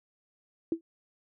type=tone with exponential decay; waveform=sine; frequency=330 Hz; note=E4; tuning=2 cents sharp; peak=-21 dBFS; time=0.72-0.81 s; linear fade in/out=2 ms; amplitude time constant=18 ms; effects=none